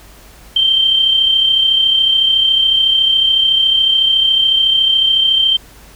sine tone with amplitude modulation, 3136 Hz, G7, in tune, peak -7 dBFS, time 0.56-5.57 s, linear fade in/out 5 ms, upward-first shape sine, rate 33.9 Hz, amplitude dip 45%, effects added 50 Hz sine -42 dBFS peak until 5.95 s + pink hiss -42 dBFS RMS until 5.95 s

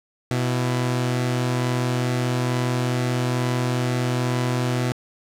sawtooth tone pair together, 124.7 / 332.9 Hz, B2 / E4, +17 / +17 cents, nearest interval octave + perfect fourth, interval 1700 cents, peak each -17 / -26 dBFS, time 0.31-4.92 s, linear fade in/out 0 ms, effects low-pass 10000 Hz 12 dB/octave + 9-bit

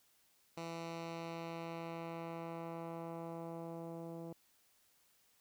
10% pulse tone with low-pass filter sweep, 166.5 Hz, E3, 18 cents sharp, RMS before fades -45 dBFS, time 0.57-4.33 s, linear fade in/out 5 ms, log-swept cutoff 7100 to 500 Hz, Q 0.77, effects white hiss -72 dBFS RMS until 5.4 s

